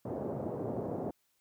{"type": "band-pass noise", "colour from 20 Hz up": "white", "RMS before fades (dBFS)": -37, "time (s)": [0.05, 1.11], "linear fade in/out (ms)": 5, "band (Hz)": [100, 610], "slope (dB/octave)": 24, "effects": ["white hiss -75 dBFS RMS until 1.4 s"]}